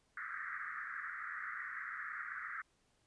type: band-pass noise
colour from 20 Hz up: white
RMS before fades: -44 dBFS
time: 0.17-2.62 s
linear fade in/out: 5 ms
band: 1200 to 2000 Hz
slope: 96 dB/octave
effects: pink hiss -75 dBFS RMS until 3.06 s + resampled to 22050 Hz